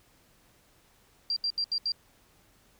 sine tone bursts, 4736 Hz, D8, 14 cents sharp, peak -26 dBFS, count 5, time 1.3-1.92 s, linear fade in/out 2 ms, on 64 ms, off 75 ms, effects pink hiss -63 dBFS RMS until 2.79 s

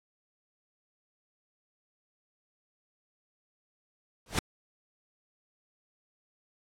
pink noise with exponential growth, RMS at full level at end -23 dBFS, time 4.26-4.39 s, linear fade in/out 2 ms, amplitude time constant 27 ms, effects low-pass 10000 Hz 12 dB/octave + AAC 64 kbps

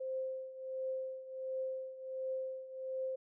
sine tone with tremolo, 523.3 Hz, C5, in tune, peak -34 dBFS, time 0-3.16 s, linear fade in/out 10 ms, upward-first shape triangle, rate 1.4 Hz, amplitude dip 80%, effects none

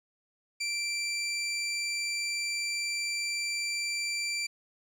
20% pulse tone, 2349 Hz, D7, in tune, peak -25 dBFS, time 0.6-4.47 s, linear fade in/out 10 ms, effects low-pass 11000 Hz 12 dB/octave + 11-bit

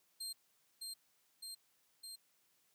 25% pulse tone with echo, 4186 Hz, C8, in tune, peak -37 dBFS, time 0.2-0.33 s, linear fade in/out 10 ms, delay 610 ms, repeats 3, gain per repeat -2 dB, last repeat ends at 2.16 s, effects white hiss -75 dBFS RMS until 2.74 s + high-pass 100 Hz 12 dB/octave

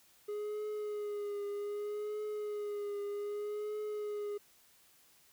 triangle tone with vibrato, 415.3 Hz, G#4, in tune, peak -34 dBFS, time 0.28-4.38 s, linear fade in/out 10 ms, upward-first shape triangle, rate 0.64 Hz, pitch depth 39 cents each way, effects white hiss -65 dBFS RMS until 5.32 s

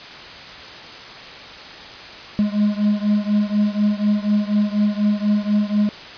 triangle beating tone pair, 206.6 / 210.7 Hz, G#3 / G#3, -9 / +25 cents, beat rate 4.1 Hz, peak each -16 / -18 dBFS, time 2.39-5.89 s, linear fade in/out 0 ms, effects white hiss -36 dBFS RMS until 6.17 s + resampled to 11025 Hz

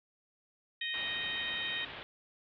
harmonic tone, 622.3 Hz, D#5, in tune, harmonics 3 / 4 / 5 / 6, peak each -38 / -42 / -40 / -39 dBFS, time 0.81-1.85 s, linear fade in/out 5 ms
white low-pass noise, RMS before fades -46 dBFS, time 0.94-2.03 s, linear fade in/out 0 ms, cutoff 3500 Hz, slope 48 dB/octave
effects none

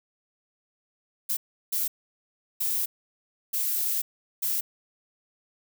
violet noise bursts at uneven times, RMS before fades -27 dBFS, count 5, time 1.29-1.37 / 1.72-1.88 / 2.6-2.86 / 3.53-4.02 / 4.42-4.61 s, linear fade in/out 10 ms, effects none

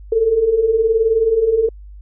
sine beating tone pair, 432.2 / 451.2 Hz, A4 / A4, -31 / +44 cents, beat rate 19 Hz, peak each -19 / -13 dBFS, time 0.12-1.69 s, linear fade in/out 5 ms, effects added 50 Hz sine -34 dBFS peak until 2.01 s

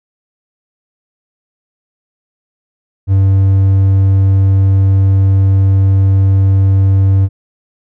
triangle tone, 96.8 Hz, G2, 21 cents flat, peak -4 dBFS, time 3.07-7.29 s, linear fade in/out 50 ms, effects none

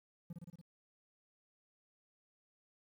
triangle tone with echo, 171 Hz, F3, 36 cents flat, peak -40 dBFS, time 0.3-0.33 s, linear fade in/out 5 ms, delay 57 ms, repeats 5, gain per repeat -2 dB, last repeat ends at 0.615 s, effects 12-bit

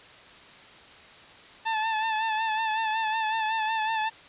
sawtooth tone with vibrato, 880 Hz, A5, in tune, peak -21 dBFS, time 1.65-4.1 s, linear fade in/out 20 ms, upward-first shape sine, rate 5.4 Hz, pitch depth 41 cents each way, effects white hiss -49 dBFS RMS until 4.28 s + resampled to 8000 Hz

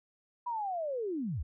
sine linear sweep, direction down, 987.8 to 52.8 Hz, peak -32 dBFS, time 0.46-1.43 s, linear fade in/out 10 ms, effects none

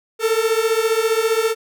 45% pulse beating tone pair, 440.2 / 455.2 Hz, A4 / A#4, +1 / -41 cents, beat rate 15 Hz, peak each -19 dBFS, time 0.19-1.55 s, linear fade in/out 50 ms, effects none

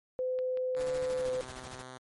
sine tone, 510 Hz, C5, 44 cents flat, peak -29 dBFS, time 0.19-1.41 s, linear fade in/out 0 ms
clicks, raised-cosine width 0.3 ms, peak -33 dBFS, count 5, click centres 0.389 / 0.573 / 0.75 / 1.228 / 1.298 s
5% pulse tone with pitch glide, 144.7 to 128.17 Hz, D3 to C3, -25 to -35 cents, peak -33 dBFS, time 0.76-1.98 s, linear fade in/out 10 ms, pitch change -210 cents, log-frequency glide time 1.2-1.27 s
pink noise with tremolo, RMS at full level -45 dBFS, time 0.79-1.83 s, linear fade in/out 20 ms, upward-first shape square, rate 13 Hz, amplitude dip 70%
effects MP3 48 kbps

